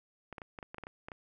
clicks, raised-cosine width 0.5 ms, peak -28 dBFS, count 11, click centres 0.327 / 0.382 / 0.418 / 0.588 / 0.628 / 0.745 / 0.783 / 0.837 / 0.869 / 1.085 / 1.118 s, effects none

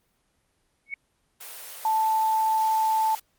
sine tone with exponential growth, 2217 Hz, C#7, in tune, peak -25 dBFS, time 0.86-0.94 s, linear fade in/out 2 ms, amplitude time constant 16 ms
white high-pass noise, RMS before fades -40 dBFS, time 1.4-3.2 s, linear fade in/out 10 ms, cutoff 420 Hz, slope 48 dB/octave
sine tone, 880 Hz, A5, in tune, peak -20 dBFS, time 1.85-3.15 s, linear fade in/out 2 ms
effects pink hiss -70 dBFS RMS until 3.38 s + Opus 24 kbps

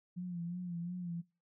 sine tone with vibrato, 175.1 Hz, F3, 5 cents sharp, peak -37 dBFS, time 0.16-1.22 s, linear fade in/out 20 ms, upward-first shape sine, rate 2.8 Hz, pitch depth 57 cents each way, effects noise-tail reverb RT60 0.3 s tail -22 dB re dry

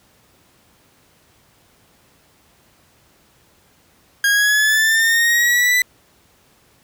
40% pulse linear sweep, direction up, 1623 to 1997 Hz, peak -12 dBFS, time 4.24-5.82 s, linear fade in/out 2 ms, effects pink hiss -55 dBFS RMS until 6.83 s + high-pass 60 Hz 12 dB/octave

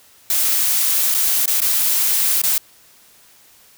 blue noise with dropouts, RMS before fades -17 dBFS, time 0.3-2.58 s, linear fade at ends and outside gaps 2 ms, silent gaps 1.143-1.147 / 1.458-1.477 / 1.604-1.617 / 2.417-2.436 s, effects white hiss -50 dBFS RMS until 3.77 s

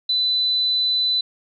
sine tone, 4000 Hz, B7, 21 cents sharp, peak -17 dBFS, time 0.09-1.21 s, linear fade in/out 5 ms, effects none

